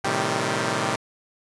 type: chord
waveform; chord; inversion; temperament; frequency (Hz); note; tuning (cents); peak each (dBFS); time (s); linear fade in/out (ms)
5% pulse; A half-diminished seventh; none; equal with one note detuned; 111.99 / 130.81 / 155.56 / 196; A2 / C3 / Eb3 / G3; +31 / 0 / 0 / 0; -17; 0.04-0.96; 5
effects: resampled to 22050 Hz